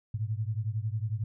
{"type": "beating tone pair", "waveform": "sine", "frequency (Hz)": [104.8, 115.8], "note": ["G#2", "A#2"], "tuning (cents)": [16, -11], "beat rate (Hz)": 11, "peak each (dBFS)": [-31, -33], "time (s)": [0.14, 1.24], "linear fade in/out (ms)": 5, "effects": []}